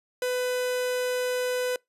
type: tone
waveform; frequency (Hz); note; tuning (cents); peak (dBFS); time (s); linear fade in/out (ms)
45% pulse; 500; B4; +21; -25; 0.22-1.76; 2
effects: noise-tail reverb RT60 0.2 s tail -26 dB re dry + resampled to 32000 Hz